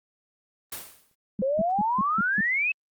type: noise with exponential decay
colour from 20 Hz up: white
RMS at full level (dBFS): -32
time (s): 0.72-1.15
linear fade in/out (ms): 5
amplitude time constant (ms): 93
type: tone bursts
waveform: sine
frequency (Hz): 200.7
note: G3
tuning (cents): +41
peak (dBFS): -24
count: 6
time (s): 1.39-2.408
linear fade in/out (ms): 2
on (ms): 28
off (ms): 170
type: exponential sweep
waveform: sine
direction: up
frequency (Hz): 512 to 2637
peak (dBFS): -22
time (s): 1.42-2.72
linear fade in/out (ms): 5
effects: Opus 24 kbps